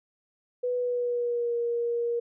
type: tone with pitch glide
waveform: sine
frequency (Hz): 493.9 to 472.1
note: B4 to A#4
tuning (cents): 0 to +22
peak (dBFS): -25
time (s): 0.63-2.2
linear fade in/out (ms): 10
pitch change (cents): -78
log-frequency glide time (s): 0.76-1.55
effects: none